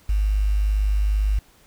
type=tone with quantisation; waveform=sine; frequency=51.1 Hz; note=G#1; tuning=27 cents flat; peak=-17 dBFS; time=0.09-1.39 s; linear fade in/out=5 ms; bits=7; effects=pink hiss -55 dBFS RMS until 1.66 s